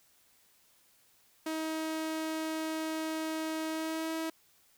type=tone with pitch glide; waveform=sawtooth; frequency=317.2 to 322.6 Hz; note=D#4 to E4; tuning=+33 to -37 cents; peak=-29 dBFS; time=1.46-4.3 s; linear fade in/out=5 ms; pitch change=+30 cents; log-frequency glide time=3.69-4.13 s; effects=white hiss -66 dBFS RMS until 4.77 s